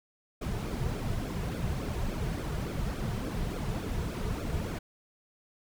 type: noise with flanger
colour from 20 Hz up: brown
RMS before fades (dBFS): -33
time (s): 0.41-4.79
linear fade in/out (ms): 10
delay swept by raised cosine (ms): 1 to 3.8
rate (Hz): 3.5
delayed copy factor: -0.7
effects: none